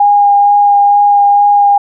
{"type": "tone with vibrato", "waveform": "sine", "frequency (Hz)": 814, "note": "G#5", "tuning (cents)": -35, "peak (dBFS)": -4, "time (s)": [0, 1.78], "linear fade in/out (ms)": 5, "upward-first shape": "sine", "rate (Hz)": 2.2, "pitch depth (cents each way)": 10, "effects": []}